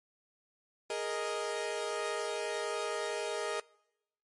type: chord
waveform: sawtooth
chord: Ab suspended second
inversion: none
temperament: equal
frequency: 415.3 / 466.2 / 622.3 Hz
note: Ab4 / Bb4 / Eb5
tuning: 0 / 0 / 0 cents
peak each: -34 dBFS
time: 0.9-3.6 s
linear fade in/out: 2 ms
effects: noise-tail reverb RT60 0.9 s tail -25 dB re dry + MP3 48 kbps